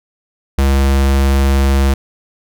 square tone, 68.2 Hz, C#2, 28 cents flat, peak -10 dBFS, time 0.58-1.94 s, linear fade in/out 5 ms, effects none

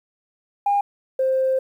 sine tone pair in turn, 810 / 525.1 Hz, G#5 / C5, -43 / +6 cents, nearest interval minor sixth, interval 751 cents, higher first, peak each -15 / -16 dBFS, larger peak first, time 0.66-0.81 / 1.19-1.59 s, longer second, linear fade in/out 5 ms, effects tanh soft clip ceiling -12 dBFS + 9-bit

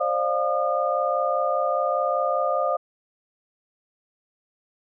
sine tone cluster, 534 / 599 / 700 / 1216 Hz, C5 / D5 / F5 / D#6, +35 / +34 / +4 / -40 cents, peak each -26 dBFS, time 0-2.77 s, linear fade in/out 10 ms, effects none

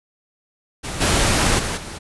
pink noise with level steps, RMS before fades -28 / -17 / -24 / -33 dBFS, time 0.83-1.99 s, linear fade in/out 20 ms, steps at 1 / 1.58 / 1.76 s, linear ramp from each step 20 ms, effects resampled to 24000 Hz

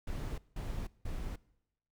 brown noise bursts, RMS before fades -38 dBFS, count 3, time 0.07-1.36 s, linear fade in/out 5 ms, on 310 ms, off 180 ms, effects noise-tail reverb RT60 0.9 s tail -23 dB re dry

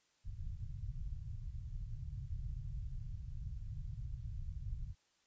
pink low-pass noise, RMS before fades -43 dBFS, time 0.24-4.95 s, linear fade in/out 50 ms, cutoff 140 Hz, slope 48 dB/octave, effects white hiss -75 dBFS RMS until 5.26 s + resampled to 16000 Hz

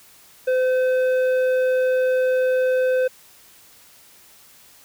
sine tone with tanh clipping, 512 Hz, C5, 38 cents flat, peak -18 dBFS, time 0.47-3.08 s, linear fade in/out 10 ms, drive 9 dB, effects white hiss -50 dBFS RMS until 4.84 s

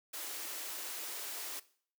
white high-pass noise, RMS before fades -42 dBFS, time 0.13-1.6 s, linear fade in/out 10 ms, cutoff 280 Hz, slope 96 dB/octave, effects noise-tail reverb RT60 0.5 s tail -18 dB re dry

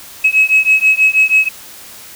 sine beating tone pair, 2562 / 2568.2 Hz, E7 / E7, -50 / -46 cents, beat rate 6.2 Hz, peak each -10 dBFS, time 0.24-1.49 s, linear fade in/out 10 ms, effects tanh soft clip ceiling -2 dBFS + white hiss -35 dBFS RMS until 2.15 s

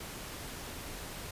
pink noise, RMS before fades -43 dBFS, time 0-1.31 s, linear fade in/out 5 ms, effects resampled to 32000 Hz

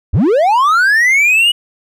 triangle linear sweep, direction up, 51.91 to 2939 Hz, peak -6 dBFS, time 0.13-1.52 s, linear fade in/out 10 ms, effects none

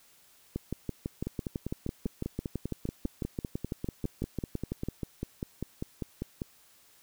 two click trains, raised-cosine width 3 ms, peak -20 / -19 dBFS, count 27 / 27, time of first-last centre 1.27-6.419 / 0.56-4.886 s, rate 5.05 / 6.01 Hz, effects white hiss -61 dBFS RMS until 7.02 s

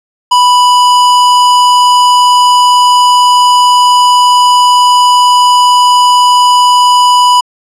square tone, 987.8 Hz, B5, in tune, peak -4 dBFS, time 0.31-7.41 s, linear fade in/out 10 ms, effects low-pass 8000 Hz 12 dB/octave

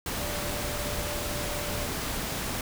sine tone in noise, 587.3 Hz, D5, in tune, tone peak -38 dBFS, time 0.21-1.87 s, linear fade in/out 2 ms, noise pink, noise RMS -32 dBFS, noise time 0.06-2.61 s, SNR -9 dB, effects none

